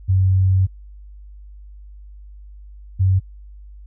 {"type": "tone pair in turn", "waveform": "sine", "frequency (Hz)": [94.5, 94.5], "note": ["F#2", "F#2"], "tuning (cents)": [37, 37], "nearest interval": "unison", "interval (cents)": 0, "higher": "neither", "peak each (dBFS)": -12, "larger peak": "neither", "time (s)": [[0.08, 0.67], [2.99, 3.2]], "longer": "first", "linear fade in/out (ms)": 20, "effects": ["added 50 Hz sine -37 dBFS peak until 3.86 s"]}